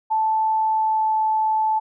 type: tone with pitch glide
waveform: sine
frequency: 877 to 871.9 Hz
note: A5 to A5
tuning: -6 to -16 cents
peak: -17 dBFS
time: 0.1-1.8 s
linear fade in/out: 20 ms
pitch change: -10 cents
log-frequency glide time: 0.58-1.19 s
effects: none